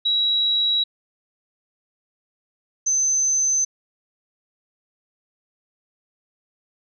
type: tone pair in turn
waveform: sine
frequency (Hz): 3878 / 6156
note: B7 / G8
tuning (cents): -32 / -32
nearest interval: minor sixth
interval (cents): 800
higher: second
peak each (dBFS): -17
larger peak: neither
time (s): 0.05-0.84 / 2.86-3.65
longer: neither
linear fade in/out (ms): 10
effects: none